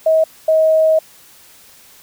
sine tone pair in turn, 638 / 634.3 Hz, D#5 / D#5, +43 / +33 cents, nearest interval unison, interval 10 cents, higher first, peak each -9 dBFS, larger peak neither, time 0.06-0.24 / 0.48-0.99 s, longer second, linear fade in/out 5 ms, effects white hiss -45 dBFS RMS until 2.02 s

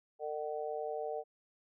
harmonic tone, 151.1 Hz, D3, 50 cents sharp, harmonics 3 / 4 / 5, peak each -39 / -40 / -41 dBFS, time 0.19-1.24 s, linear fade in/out 50 ms, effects none

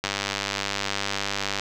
click train, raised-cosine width 0.2 ms, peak -8 dBFS, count 156, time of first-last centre 0.04-1.596 s, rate 99.6 Hz, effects none

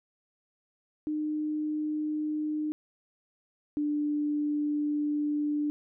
sine tone pair in turn, 304.4 / 295.9 Hz, D#4 / D4, -38 / +13 cents, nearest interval unison, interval 49 cents, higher first, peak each -28 / -26 dBFS, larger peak second, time 1.07-2.72 / 3.77-5.7 s, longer second, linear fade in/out 0 ms, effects none

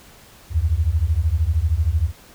sine beating tone pair, 73.42 / 86.42 Hz, D2 / F2, 0 / -18 cents, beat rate 13 Hz, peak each -19 dBFS, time 0.5-2.12 s, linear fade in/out 50 ms, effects pink hiss -47 dBFS RMS until 2.34 s

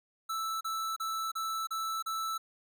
square tone bursts, 1318.5 Hz, E6, in tune, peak -33 dBFS, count 6, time 0.29-2.38 s, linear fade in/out 10 ms, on 320 ms, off 34 ms, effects none

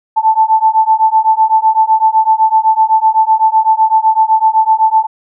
sine beating tone pair, 876 / 883.9 Hz, A5 / A5, -8 / +8 cents, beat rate 7.9 Hz, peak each -10 dBFS, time 0.16-5.07 s, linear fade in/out 20 ms, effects none

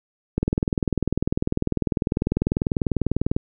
click train, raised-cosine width 3 ms, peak -7 dBFS, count 61, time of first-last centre 0.38-3.365 s, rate 20.1 Hz, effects none

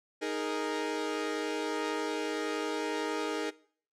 sawtooth chord, D# suspended fourth, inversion none, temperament equal, 311.1 / 415.3 / 466.2 Hz, D#4 / G#4 / A#4, 0 / 0 / 0 cents, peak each -32 dBFS, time 0.21-3.51 s, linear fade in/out 20 ms, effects noise-tail reverb RT60 0.5 s tail -20 dB re dry + low-pass 7000 Hz 12 dB/octave

